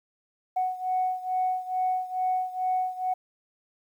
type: beating tone pair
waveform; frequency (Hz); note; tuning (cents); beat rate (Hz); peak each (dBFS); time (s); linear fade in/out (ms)
sine; 740 / 742.3; F#5 / F#5; 0 / +5; 2.3; -26 / -29; 0.56-3.14; 10
effects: tanh soft clip ceiling -18 dBFS + 10-bit